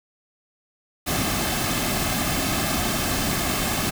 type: noise with comb filter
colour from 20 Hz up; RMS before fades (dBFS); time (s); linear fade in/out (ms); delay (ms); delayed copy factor
pink; -24; 1.06-3.91; 20; 2.1; -0.55
effects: none